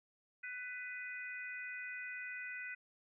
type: harmonic tone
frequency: 497.7 Hz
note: B4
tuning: 13 cents sharp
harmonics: 3 / 4 / 5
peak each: -46 / -46 / -48 dBFS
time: 0.43-2.75 s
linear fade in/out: 10 ms
effects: none